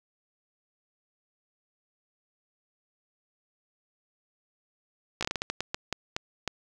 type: slowing click train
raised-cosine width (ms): 0.2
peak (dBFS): -12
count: 13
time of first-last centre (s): 5.21-6.477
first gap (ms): 16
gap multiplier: 1.31
effects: none